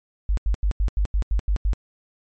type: tone bursts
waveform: sine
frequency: 49.87 Hz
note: G1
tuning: 30 cents sharp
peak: -17 dBFS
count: 9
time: 0.29-1.733 s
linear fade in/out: 0 ms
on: 83 ms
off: 87 ms
effects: MP3 32 kbps